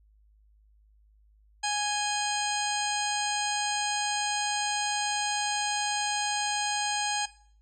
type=harmonic tone with a mistuned harmonic; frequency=830.6 Hz; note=G#5; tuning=in tune; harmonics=1 / 2 / 3 / 4 / 5 / 6 / 8 / 9 / 10; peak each=-30 / -35 / -37 / -36 / -37 / -38 / -36 / -43 / -39 dBFS; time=1.63-7.26 s; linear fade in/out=10 ms; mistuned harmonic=4; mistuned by=-74 cents; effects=noise-tail reverb RT60 0.5 s tail -17 dB re dry + added 52 Hz sine -58 dBFS peak until 7.61 s